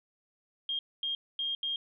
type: tone bursts at uneven times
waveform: sine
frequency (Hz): 3223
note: G7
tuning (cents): +47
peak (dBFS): -30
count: 4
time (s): 0.69-0.79 / 1.03-1.15 / 1.39-1.55 / 1.63-1.76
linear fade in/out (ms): 2
effects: none